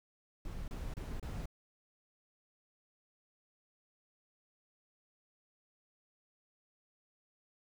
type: noise bursts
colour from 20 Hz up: brown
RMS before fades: -41 dBFS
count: 4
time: 0.45-1.457 s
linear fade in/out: 2 ms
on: 230 ms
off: 29 ms
effects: none